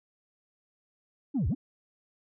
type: linear two-way sweep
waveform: sine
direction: down then up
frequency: 310.5 to 59 to 310.5 Hz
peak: -23 dBFS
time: 1.34-1.55 s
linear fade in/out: 20 ms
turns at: 1.48 s
effects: tanh soft clip ceiling -23 dBFS